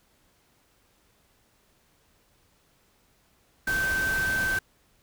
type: tone in noise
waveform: sine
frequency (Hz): 1550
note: G6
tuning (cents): -20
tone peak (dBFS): -24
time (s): 3.67-4.59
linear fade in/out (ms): 5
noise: pink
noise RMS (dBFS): -34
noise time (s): 3.67-4.59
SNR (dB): +7
effects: pink hiss -65 dBFS RMS until 5.02 s